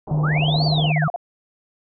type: low-pass noise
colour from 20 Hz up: white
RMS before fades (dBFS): -31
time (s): 0.07-0.91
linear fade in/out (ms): 2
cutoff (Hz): 900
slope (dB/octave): 48
type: tone with pitch glide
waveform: sine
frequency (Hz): 151.8 to 153.48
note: D#3 to D#3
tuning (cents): -42 to -23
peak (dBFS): -17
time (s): 0.11-1.08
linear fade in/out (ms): 5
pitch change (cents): +19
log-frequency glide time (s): 0.42-0.9
type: linear two-way sweep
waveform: sine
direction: up then down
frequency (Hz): 1076 to 4671 to 1076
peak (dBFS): -23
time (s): 0.23-1.09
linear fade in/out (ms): 10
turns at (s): 0.65
type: tone bursts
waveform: sine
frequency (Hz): 699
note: F5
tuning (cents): +1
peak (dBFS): -21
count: 14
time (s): 0.36-1.161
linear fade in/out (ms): 2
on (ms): 21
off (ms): 39
effects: none